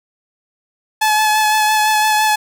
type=tone with vibrato; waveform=sawtooth; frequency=858 Hz; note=A5; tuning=44 cents flat; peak=-8 dBFS; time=1.01-2.36 s; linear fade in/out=10 ms; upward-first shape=sine; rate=5.9 Hz; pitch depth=18 cents each way; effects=none